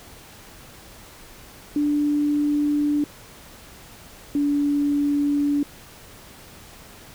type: tone pair in turn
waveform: sine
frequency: 293.5 / 288.3 Hz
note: D4 / D4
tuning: -1 / -32 cents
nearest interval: unison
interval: 31 cents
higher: first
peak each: -18 dBFS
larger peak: neither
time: 1.76-3.04 / 4.35-5.63 s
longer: neither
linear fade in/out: 2 ms
effects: pink hiss -45 dBFS RMS until 7.14 s